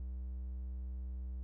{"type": "tone", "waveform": "triangle", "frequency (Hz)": 62.9, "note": "B1", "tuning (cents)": 32, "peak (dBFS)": -37, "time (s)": [0, 1.43], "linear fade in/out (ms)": 0, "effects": []}